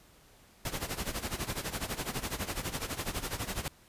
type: noise with tremolo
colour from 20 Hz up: pink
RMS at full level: -33 dBFS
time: 0.65-3.68 s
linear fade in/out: 2 ms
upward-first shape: sine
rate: 12 Hz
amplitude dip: 80%
effects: pink hiss -60 dBFS RMS until 3.88 s + resampled to 32000 Hz